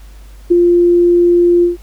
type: tone with ADSR envelope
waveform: sine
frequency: 348.4 Hz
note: F4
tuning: 4 cents flat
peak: -3 dBFS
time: 0.5-1.77 s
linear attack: 17 ms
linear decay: 10 ms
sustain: -3 dB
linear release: 140 ms
effects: added 50 Hz sine -33 dBFS peak until 1.82 s + pink hiss -47 dBFS RMS until 1.82 s